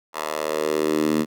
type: tone with high-pass filter sweep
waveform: 10% pulse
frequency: 77.1 Hz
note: D#2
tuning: 15 cents flat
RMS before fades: -23 dBFS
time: 0.13-1.26 s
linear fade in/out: 50 ms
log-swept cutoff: 830 to 230 Hz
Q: 2.6
effects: none